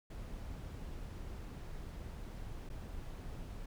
brown noise with dropouts, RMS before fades -45 dBFS, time 0.1-3.66 s, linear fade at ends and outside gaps 5 ms, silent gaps 2.691-2.699 s, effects none

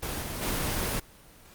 pink noise with level steps, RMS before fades -33 / -35 / -29 dBFS, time 0.02-1 s, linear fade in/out 10 ms, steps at 0.21 / 0.41 s, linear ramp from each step 20 ms, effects pink hiss -53 dBFS RMS until 1.54 s + Opus 24 kbps

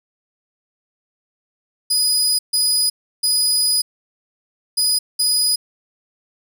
25% pulse tone bursts at uneven times, 4960 Hz, D#8, 6 cents flat, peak -10 dBFS, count 5, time 1.9-2.39 / 2.53-2.9 / 3.23-3.82 / 4.77-4.99 / 5.19-5.56 s, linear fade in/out 10 ms, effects none

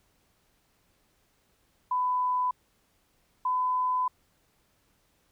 sine tone pair in turn, 1000 / 1007.5 Hz, B5 / B5, +21 / +34 cents, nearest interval unison, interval 13 cents, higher second, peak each -24 dBFS, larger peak neither, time 1.91-2.51 / 3.45-4.08 s, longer second, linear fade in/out 5 ms, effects pink hiss -69 dBFS RMS until 5.31 s

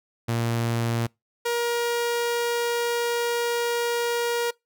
sawtooth tone pair in turn, 116.54 / 473.8 Hz, A#2 / A#4, 0 / +28 cents, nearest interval 2 octaves, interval 2428 cents, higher second, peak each -19 dBFS, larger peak neither, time 0.28-1.07 / 1.45-4.51 s, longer second, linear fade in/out 10 ms, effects noise-tail reverb RT60 0.2 s tail -25 dB re dry

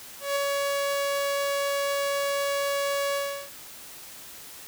sawtooth tone with ADSR envelope, 562 Hz, C#5, 24 cents sharp, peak -19 dBFS, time 0.2-3.5 s, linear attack 160 ms, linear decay 8 ms, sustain -2 dB, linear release 360 ms, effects white hiss -44 dBFS RMS until 4.67 s

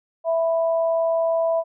sine tone pair together, 659.3 / 989 Hz, E5 / B5, 0 / +2 cents, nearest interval perfect fifth, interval 702 cents, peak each -18 / -30 dBFS, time 0.24-1.64 s, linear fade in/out 50 ms, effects none

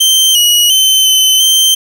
sawtooth tone with pitch steps, 3122 / 2909 / 3078 / 3053 / 3122 Hz, G7 / F#7 / G7 / G7 / G7, -8 / -30 / -32 / -46 / -8 cents, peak -3 dBFS, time 0-1.75 s, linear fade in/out 10 ms, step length 350 ms, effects none

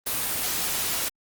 white noise, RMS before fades -27 dBFS, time 0.06-1.09 s, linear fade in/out 10 ms, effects Opus 32 kbps

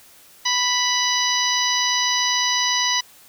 harmonic tone, 987.8 Hz, B5, in tune, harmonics 1 / 2 / 3 / 4 / 5 / 6, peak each -25 / -25 / -25 / -25 / -25 / -25 dBFS, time 0.45-3.01 s, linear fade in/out 10 ms, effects white hiss -49 dBFS RMS until 3.28 s

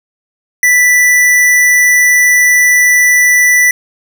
square tone, 1975.5 Hz, B6, in tune, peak -6 dBFS, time 0.63-3.71 s, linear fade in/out 2 ms, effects none

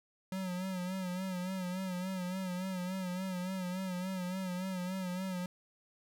square tone with vibrato, 184.5 Hz, F#3, 5 cents flat, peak -36 dBFS, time 0.32-5.46 s, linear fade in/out 2 ms, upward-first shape sine, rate 3.5 Hz, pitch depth 59 cents each way, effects none

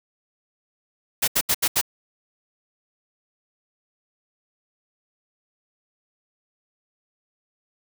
white noise bursts, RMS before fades -20 dBFS, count 5, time 1.22-1.814 s, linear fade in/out 10 ms, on 58 ms, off 76 ms, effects none

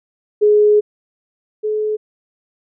sine tone pair in turn, 419.3 / 427.6 Hz, G#4 / A4, +17 / -49 cents, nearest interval unison, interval 34 cents, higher second, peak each -8 / -16 dBFS, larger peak first, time 0.41-0.81 / 1.63-1.97 s, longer first, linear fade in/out 20 ms, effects none

